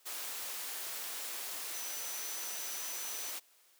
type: tone in noise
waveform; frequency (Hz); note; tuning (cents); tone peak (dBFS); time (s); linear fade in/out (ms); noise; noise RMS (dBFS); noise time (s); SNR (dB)
sine; 6000; F#8; +23; -44; 1.73-3.32; 20; white; -41; 0.05-3.4; -6
effects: white hiss -66 dBFS RMS until 3.79 s + high-pass 400 Hz 12 dB/octave